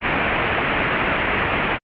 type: low-pass noise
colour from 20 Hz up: white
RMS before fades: -20 dBFS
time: 0.01-1.79 s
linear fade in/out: 50 ms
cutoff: 2700 Hz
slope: 48 dB/octave
effects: Opus 24 kbps